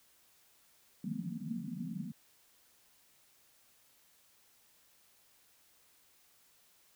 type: band-pass noise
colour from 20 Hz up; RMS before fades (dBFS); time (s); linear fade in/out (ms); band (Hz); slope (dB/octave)
white; -40; 1.04-2.12; 2; 150 to 250; 96
effects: white hiss -67 dBFS RMS until 6.95 s